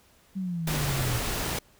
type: exponential sweep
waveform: sine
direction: down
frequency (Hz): 194.9 to 116.54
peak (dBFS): -28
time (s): 0.35-1.19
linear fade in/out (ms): 20
type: noise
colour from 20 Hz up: pink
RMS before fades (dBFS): -30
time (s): 0.67-1.59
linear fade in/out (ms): 5
effects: pink hiss -60 dBFS RMS until 1.79 s